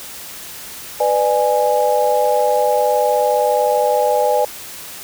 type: chord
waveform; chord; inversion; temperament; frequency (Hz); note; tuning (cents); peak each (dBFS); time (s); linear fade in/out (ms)
sine; G# diminished; first; just; 498.4 / 598 / 830.6; B4 / D5 / G#5; +16 / +31 / 0; -17; 1-4.45; 5
effects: white hiss -33 dBFS RMS until 5.03 s